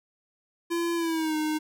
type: tone with pitch glide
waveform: square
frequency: 340 to 308.2 Hz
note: F4 to D#4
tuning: -46 to -16 cents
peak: -26 dBFS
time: 0.7-1.59 s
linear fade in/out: 20 ms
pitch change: -170 cents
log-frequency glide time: 0.95-1.36 s
effects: none